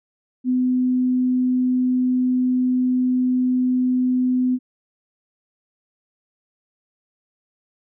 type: tone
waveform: sine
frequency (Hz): 252.8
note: B3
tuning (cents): +41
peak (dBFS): -16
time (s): 0.44-4.59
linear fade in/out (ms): 50
effects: none